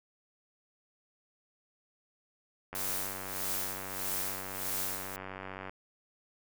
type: click train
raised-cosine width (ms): 0.5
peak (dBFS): -26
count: 283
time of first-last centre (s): 2.73-5.695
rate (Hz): 95.1
type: noise with tremolo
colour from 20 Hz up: blue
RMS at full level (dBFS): -34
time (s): 2.75-5.16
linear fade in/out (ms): 0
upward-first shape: sine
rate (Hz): 1.6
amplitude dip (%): 70
effects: none